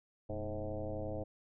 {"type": "tone with frequency modulation", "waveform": "sine", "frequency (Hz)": 311.1, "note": "D#4", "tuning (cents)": 0, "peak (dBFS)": -36, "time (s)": [0.29, 1.24], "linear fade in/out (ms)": 10, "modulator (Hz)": 109, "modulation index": 3.3, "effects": []}